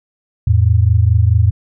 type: tone pair together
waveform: sine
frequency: 85.35 / 110 Hz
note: F2 / A2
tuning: -39 / 0 cents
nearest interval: major third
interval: 439 cents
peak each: -11 dBFS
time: 0.47-1.51 s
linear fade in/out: 5 ms
effects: none